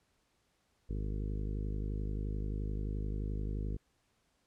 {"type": "harmonic tone", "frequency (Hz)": 51.5, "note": "G#1", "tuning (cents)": -14, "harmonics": [1, 2, 3, 4, 5, 6, 7, 8, 9], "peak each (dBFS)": [-35, -41, -45, -47, -49, -51, -52, -53, -54], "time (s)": [0.89, 3.77], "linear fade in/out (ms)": 10, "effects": ["pink hiss -75 dBFS RMS until 4.46 s", "low-pass 10000 Hz 12 dB/octave"]}